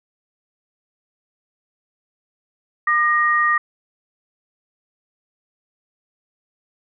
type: tone pair together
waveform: sine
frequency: 1206.2 / 1876 Hz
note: D6 / A#6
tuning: +46 / +11 cents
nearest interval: minor sixth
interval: 765 cents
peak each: -17 dBFS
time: 2.87-3.58 s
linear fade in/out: 5 ms
effects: none